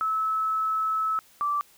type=tone pair in turn; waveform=sine; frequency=1300 / 1166.5 Hz; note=E6 / D6; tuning=-24 / -12 cents; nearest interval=major second; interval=188 cents; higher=first; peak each=-23 dBFS; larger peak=neither; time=0.01-1.19 / 1.41-1.61 s; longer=first; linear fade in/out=0 ms; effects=white hiss -57 dBFS RMS until 1.77 s